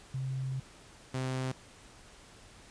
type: tone pair in turn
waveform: sine / sawtooth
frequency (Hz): 132.1 / 129.98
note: C3 / C3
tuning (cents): +17 / -11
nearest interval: unison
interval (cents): 28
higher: first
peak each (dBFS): -32 / -28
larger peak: second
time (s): 0.14-0.6 / 1.14-1.52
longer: first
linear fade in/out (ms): 5
effects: pink hiss -55 dBFS RMS until 2.7 s + resampled to 22050 Hz